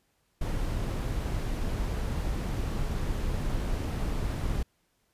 brown noise, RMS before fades -30 dBFS, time 0.41-4.63 s, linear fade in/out 5 ms, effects pink hiss -72 dBFS RMS until 5.13 s + resampled to 32000 Hz

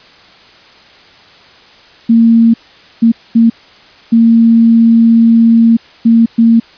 sine tone bursts at uneven times, 229.2 Hz, A#3, 29 cents flat, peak -3 dBFS, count 6, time 2.09-2.54 / 3.02-3.12 / 3.35-3.5 / 4.12-5.77 / 6.05-6.26 / 6.38-6.6 s, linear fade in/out 10 ms, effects white hiss -40 dBFS RMS until 6.77 s + resampled to 11025 Hz

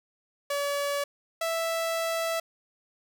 sawtooth tone pair in turn, 570 / 659.5 Hz, C#5 / E5, +48 / +1 cents, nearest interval minor third, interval 253 cents, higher second, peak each -23 dBFS, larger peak neither, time 0.5-1.04 / 1.41-2.4 s, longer second, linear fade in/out 5 ms, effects none

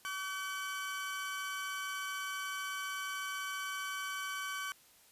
30% pulse tone pair together, 1141 / 1526.6 Hz, C#6 / G6, +50 / -46 cents, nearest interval perfect fourth, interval 504 cents, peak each -38 / -37 dBFS, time 0.05-4.72 s, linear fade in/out 0 ms, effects white hiss -63 dBFS RMS until 5.11 s + resampled to 32000 Hz

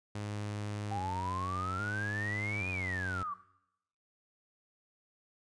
sawtooth tone with vibrato, 98.1 Hz, G2, 2 cents sharp, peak -33 dBFS, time 0.15-3.23 s, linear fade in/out 5 ms, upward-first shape square, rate 0.61 Hz, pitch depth 99 cents each way
sine exponential two-way sweep, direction up then down, 779 to 2489 to 1123 Hz, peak -35 dBFS, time 0.91-3.34 s, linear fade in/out 5 ms, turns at 2.7 s
effects noise-tail reverb RT60 0.8 s tail -18 dB re dry + resampled to 22050 Hz

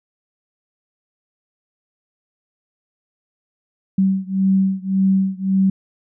sine beating tone pair, 191.1 / 192.9 Hz, G3 / G3, -44 / -28 cents, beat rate 1.8 Hz, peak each -17 / -18 dBFS, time 3.98-5.7 s, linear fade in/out 5 ms, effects none

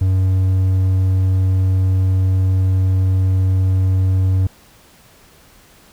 triangle tone, 94 Hz, F#2, 28 cents sharp, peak -10 dBFS, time 0.01-4.47 s, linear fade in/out 5 ms, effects pink hiss -48 dBFS RMS until 5.92 s

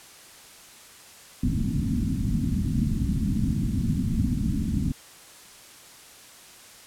white low-pass noise, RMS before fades -25 dBFS, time 1.43-4.92 s, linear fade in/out 5 ms, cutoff 260 Hz, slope 48 dB/octave, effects white hiss -48 dBFS RMS until 6.86 s + low-pass 11000 Hz 12 dB/octave

